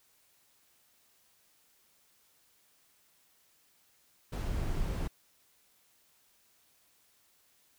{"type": "noise", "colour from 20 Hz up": "brown", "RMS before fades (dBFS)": -33, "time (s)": [4.32, 5.08], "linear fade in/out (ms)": 10, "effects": ["white hiss -68 dBFS RMS until 7.78 s"]}